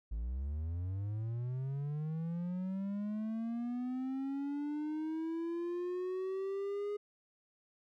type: linear sweep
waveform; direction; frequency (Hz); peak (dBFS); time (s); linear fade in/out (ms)
triangle; up; 51.91 to 415.1; -33; 0.11-6.97; 10
effects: none